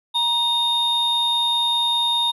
triangle tone pair together, 945 / 3685 Hz, A#5 / A#7, +23 / -21 cents, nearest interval 2 octaves, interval 2356 cents, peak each -22 / -17 dBFS, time 0.14-2.32 s, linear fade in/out 20 ms, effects resampled to 32000 Hz

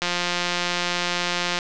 click train, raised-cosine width 0.2 ms, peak -6 dBFS, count 277, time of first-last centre 0.02-1.588 s, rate 176 Hz, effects low-pass 7000 Hz 12 dB/octave

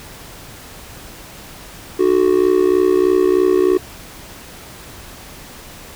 triangle tone with amplitude modulation, 370 Hz, F#4, in tune, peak -5 dBFS, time 1.99-3.78 s, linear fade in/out 10 ms, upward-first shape sine, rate 63.2 Hz, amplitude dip 90%, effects pink hiss -37 dBFS RMS until 5.95 s

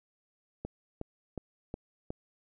click train, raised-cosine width 2 ms, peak -23 dBFS, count 5, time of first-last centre 0.65-2.105 s, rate 2.75 Hz, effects none

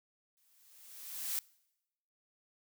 blue noise with exponential growth, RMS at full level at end -34 dBFS, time 0.37-1.39 s, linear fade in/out 0 ms, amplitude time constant 220 ms, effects noise-tail reverb RT60 0.9 s tail -24 dB re dry

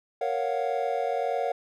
triangle chord, Gb major seventh, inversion first, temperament equal, 466.2 / 554.4 / 698.5 / 740 Hz, Bb4 / Db5 / F5 / Gb5, 0 / 0 / 0 / 0 cents, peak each -29 dBFS, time 0.21-1.52 s, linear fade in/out 5 ms, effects none

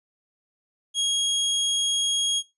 sawtooth tone, 3284 Hz, G#7, 20 cents flat, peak -18 dBFS, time 0.94-2.43 s, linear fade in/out 50 ms, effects noise-tail reverb RT60 0.2 s tail -19 dB re dry + resampled to 24000 Hz

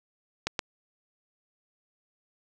clicks, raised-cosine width 0.2 ms, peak -10 dBFS, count 2, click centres 0.47 / 0.592 s, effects none

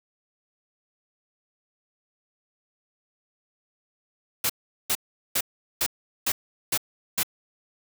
white noise bursts, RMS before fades -24 dBFS, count 7, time 4.44-7.232 s, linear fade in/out 5 ms, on 56 ms, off 400 ms, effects none

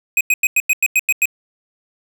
square tone bursts, 2513 Hz, D#7, 17 cents sharp, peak -12 dBFS, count 9, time 0.17-1.256 s, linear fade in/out 2 ms, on 38 ms, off 93 ms, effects none

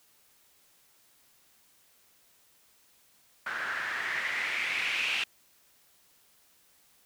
blue noise with low-pass filter sweep, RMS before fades -32 dBFS, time 3.46-5.24 s, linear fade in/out 5 ms, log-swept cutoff 1500 to 2700 Hz, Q 4.8, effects white hiss -64 dBFS RMS until 7.05 s

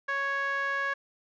sawtooth tone with band-pass filter, 554.4 Hz, C#5, in tune, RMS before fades -30 dBFS, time 0.08-0.94 s, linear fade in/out 10 ms, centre 1500 Hz, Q 5.7, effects resampled to 16000 Hz + 11-bit

